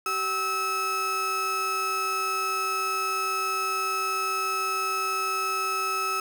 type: tone pair together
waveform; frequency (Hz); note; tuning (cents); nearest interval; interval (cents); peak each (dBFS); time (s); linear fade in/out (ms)
35% pulse; 383.7 / 1297; G4 / E6; -37 / -28; octave + major sixth; 2109; -34 / -24; 0.06-6.2; 2
effects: none